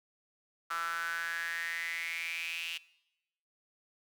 sawtooth tone with high-pass filter sweep, 167.4 Hz, E3, 27 cents sharp, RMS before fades -37 dBFS, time 0.7-2.78 s, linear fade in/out 10 ms, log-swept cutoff 1300 to 2800 Hz, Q 7.9, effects noise-tail reverb RT60 0.9 s tail -21 dB re dry

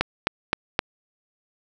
click train, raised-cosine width 0.3 ms, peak -3 dBFS, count 4, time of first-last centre 0.01-0.791 s, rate 3.84 Hz, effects none

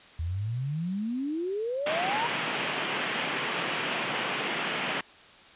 sine exponential sweep, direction up, 78 to 969 Hz, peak -28 dBFS, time 0.19-2.27 s, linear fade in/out 5 ms
white band-pass noise, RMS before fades -31 dBFS, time 1.86-5.01 s, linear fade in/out 5 ms, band 130 to 3200 Hz, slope 48 dB/octave
effects white hiss -52 dBFS RMS until 5.55 s + resampled to 8000 Hz

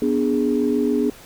sine chord, G# diminished, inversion first, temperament equal, 246.9 / 293.7 / 415.3 Hz, B3 / D4 / G#4, 0 / 0 / 0 cents, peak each -20 / -21 / -21 dBFS, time 0.02-1.1 s, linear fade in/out 2 ms, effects tanh soft clip ceiling -8 dBFS + pink hiss -44 dBFS RMS until 1.25 s

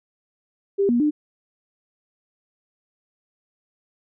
sine tone with pitch steps, 397 / 239.2 / 299.4 Hz, G4 / A#3 / D4, +22 / +45 / +33 cents, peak -16 dBFS, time 0.78-1.11 s, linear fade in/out 20 ms, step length 110 ms, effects none

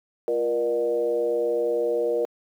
sine tone with frequency modulation, 474.6 Hz, A#4, 31 cents sharp, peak -20 dBFS, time 0.28-2.25 s, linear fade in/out 0 ms, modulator 128 Hz, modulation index 0.88, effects high-pass 300 Hz 12 dB/octave + 9-bit

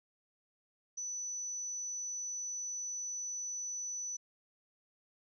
sine tone, 5970 Hz, F#8, 15 cents sharp, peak -37 dBFS, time 0.97-4.17 s, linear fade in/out 10 ms, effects none

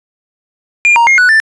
triangle tone with pitch steps, 2406 / 935 / 2138 / 1479 / 1772 Hz, D7 / A#5 / C7 / F#6 / A6, +41 / +5 / +37 / -1 / +12 cents, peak -3 dBFS, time 0.85-1.4 s, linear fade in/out 0 ms, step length 110 ms, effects resampled to 22050 Hz

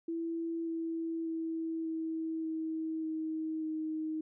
sine tone with pitch steps, 331.6 / 328.5 / 325.5 / 322.5 / 319.6 / 316.6 / 313.7 Hz, E4 / E4 / E4 / E4 / D#4 / D#4 / D#4, +10 / -6 / -22 / -38 / +47 / +30 / +14 cents, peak -33 dBFS, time 0.08-4.21 s, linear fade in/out 5 ms, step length 590 ms, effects none

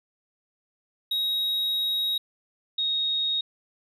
triangle / sine tone pair in turn, 3794 / 3750 Hz, A#7 / A#7, +30 / +10 cents, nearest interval unison, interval 20 cents, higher first, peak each -22 / -23 dBFS, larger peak first, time 1.11-2.18 / 2.78-3.41 s, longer first, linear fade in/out 5 ms, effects none

